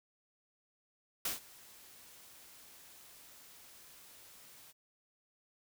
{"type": "noise with ADSR envelope", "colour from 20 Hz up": "white", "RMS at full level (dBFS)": -34, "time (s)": [1.25, 4.73], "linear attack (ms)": 4, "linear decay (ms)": 140, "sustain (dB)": -23, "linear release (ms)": 30, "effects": []}